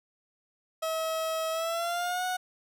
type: tone with pitch glide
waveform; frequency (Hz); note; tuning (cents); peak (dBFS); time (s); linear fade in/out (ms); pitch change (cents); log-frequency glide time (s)
30% pulse; 643 to 734.4; E5 to F#5; -43 to -13; -26; 0.82-2.37; 10; +230; 1.51-2.25
effects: none